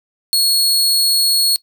sawtooth tone, 4335 Hz, C#8, 39 cents flat, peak -9 dBFS, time 0.33-1.56 s, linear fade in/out 0 ms, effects noise-tail reverb RT60 0.1 s tail -19 dB re dry

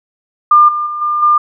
sine tone with level steps, 1200 Hz, D6, 37 cents sharp, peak -3 / -14 / -18 / -12 / -6 dBFS, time 0.51-1.38 s, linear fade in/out 5 ms, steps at 0.68 / 0.86 / 1.01 / 1.22 s, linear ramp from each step 10 ms, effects none

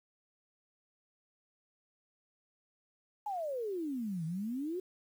sine exponential two-way sweep, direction down then up, 859 to 155.9 to 379.7 Hz, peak -34 dBFS, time 3.26-4.8 s, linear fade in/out 5 ms, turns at 4.25 s, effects 10-bit

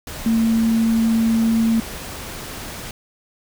sine tone in noise, 226.2 Hz, A3, 48 cents sharp, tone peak -14 dBFS, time 0.26-1.8 s, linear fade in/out 2 ms, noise pink, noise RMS -32 dBFS, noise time 0.07-2.91 s, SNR +15 dB, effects none

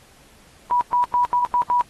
sine tone bursts at uneven times, 976 Hz, B5, 21 cents flat, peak -15 dBFS, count 6, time 0.71-0.81 / 0.93-1.04 / 1.14-1.25 / 1.33-1.45 / 1.54-1.62 / 1.7-1.81 s, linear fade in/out 0 ms, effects pink hiss -52 dBFS RMS until 1.89 s + AAC 32 kbps

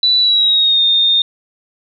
sine tone with pitch glide, 3965 to 3657 Hz, B7 to A#7, +6 to -34 cents, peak -9 dBFS, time 0.03-1.22 s, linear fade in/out 2 ms, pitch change -140 cents, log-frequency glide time 0.19-0.83 s, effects none

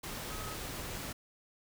sine tone in noise, 1269 Hz, D#6, 34 cents sharp, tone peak -47 dBFS, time 0.3-0.55 s, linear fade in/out 10 ms, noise pink, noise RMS -41 dBFS, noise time 0.03-1.13 s, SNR -9 dB, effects none

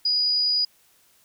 sine tone, 4915 Hz, D#8, 22 cents flat, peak -19 dBFS, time 0.05-0.65 s, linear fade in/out 5 ms, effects white hiss -60 dBFS RMS until 1.24 s

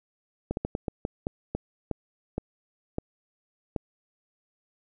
slowing click train, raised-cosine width 2 ms, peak -15 dBFS, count 12, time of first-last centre 0.51-3.762 s, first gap 61 ms, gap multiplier 1.29, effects none

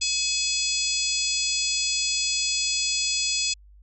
harmonic tone with a mistuned harmonic, 850 Hz, G#5, 40 cents sharp, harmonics 3 / 4 / 5 / 6 / 7 / 8 / 9, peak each -30 / -31 / -32 / -28 / -33 / -32 / -30 dBFS, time 0.01-3.54 s, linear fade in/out 10 ms, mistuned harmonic 6, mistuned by -63 cents, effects added 50 Hz sine -48 dBFS peak until 3.82 s

